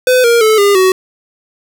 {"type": "tone with pitch steps", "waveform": "square", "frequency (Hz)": [506, 469.4, 435.4, 403.9, 374.7], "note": ["B4", "A#4", "A4", "G#4", "F#4"], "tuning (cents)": [42, 12, -18, -48, 22], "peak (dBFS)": -7, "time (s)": [0.07, 0.92], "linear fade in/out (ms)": 2, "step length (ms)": 170, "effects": []}